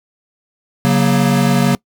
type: chord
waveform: square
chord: F# major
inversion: second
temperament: equal with one note detuned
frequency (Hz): 138.59 / 185 / 236.5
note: C#3 / F#3 / A#3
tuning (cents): 0 / 0 / +25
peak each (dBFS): -16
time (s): 0.85-1.75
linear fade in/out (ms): 0
effects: noise-tail reverb RT60 0.1 s tail -24 dB re dry